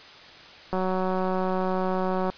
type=click train; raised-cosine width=1 ms; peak=-14 dBFS; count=293; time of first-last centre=0.73-2.3 s; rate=186 Hz; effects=white hiss -46 dBFS RMS until 2.37 s + resampled to 11025 Hz